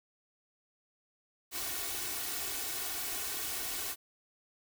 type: noise with comb filter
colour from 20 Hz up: white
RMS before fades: -37 dBFS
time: 1.51-3.96 s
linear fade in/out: 50 ms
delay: 2.7 ms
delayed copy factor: +0.75
effects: none